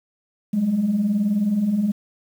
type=beating tone pair; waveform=sine; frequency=189.5 / 208.5 Hz; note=F#3 / G#3; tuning=+42 / +7 cents; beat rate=19 Hz; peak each=-25 / -17 dBFS; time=0.53-1.92 s; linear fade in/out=10 ms; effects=tanh soft clip ceiling -13 dBFS + 8-bit